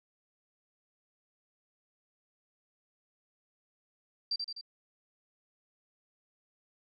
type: tone with echo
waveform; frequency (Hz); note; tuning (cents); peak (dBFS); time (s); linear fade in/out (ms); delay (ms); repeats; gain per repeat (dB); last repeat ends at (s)
sine; 4699; D8; 0; -29; 4.31-4.36; 5; 84; 3; -4; 4.612
effects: none